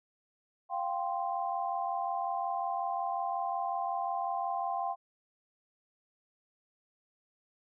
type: chord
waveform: sine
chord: F suspended second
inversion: none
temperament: equal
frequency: 698.5 / 784 / 1046.5 Hz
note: F5 / G5 / C6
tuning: 0 / 0 / 0 cents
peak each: -35 / -34 / -37 dBFS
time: 0.69-4.96 s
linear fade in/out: 50 ms
effects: none